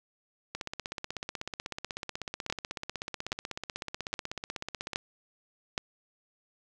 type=two click trains; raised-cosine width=0.2 ms; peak=-12 / -18 dBFS; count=5 / 72; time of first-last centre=2.5-5.779 / 0.55-4.933 s; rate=1.22 / 16.2 Hz; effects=none